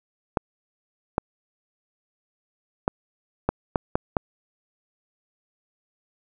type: clicks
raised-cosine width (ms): 1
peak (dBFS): -6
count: 7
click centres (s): 0.372 / 1.181 / 2.879 / 3.49 / 3.758 / 3.955 / 4.168
effects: none